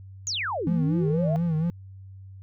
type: exponential two-way sweep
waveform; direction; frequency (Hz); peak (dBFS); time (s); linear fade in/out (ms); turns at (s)
sine; down then up; 6990 to 204.5 to 703; -26; 0.27-1.36; 0; 0.71
type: tone with vibrato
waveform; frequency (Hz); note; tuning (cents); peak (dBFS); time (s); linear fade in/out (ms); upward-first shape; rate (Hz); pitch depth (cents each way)
triangle; 163.5; E3; -14; -20; 0.67-1.7; 0; sine; 4.2; 98
effects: added 96 Hz sine -41 dBFS peak until 2.42 s